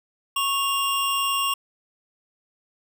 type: tone pair together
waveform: square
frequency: 1100.8 / 2794 Hz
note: C#6 / F7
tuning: -12 / 0 cents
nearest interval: octave + major third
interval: 1612 cents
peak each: -25 dBFS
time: 0.36-1.54 s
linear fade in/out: 5 ms
effects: none